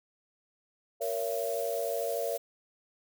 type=chord; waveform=sine; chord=A# diminished; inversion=none; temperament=just; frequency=466.2 / 559.4 / 671.3 Hz; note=A#4 / C#5 / E5; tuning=0 / +16 / +31 cents; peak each=-34 dBFS; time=1-2.38 s; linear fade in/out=20 ms
type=noise; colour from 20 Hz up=blue; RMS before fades=-42 dBFS; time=1.01-2.38 s; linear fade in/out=10 ms
effects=none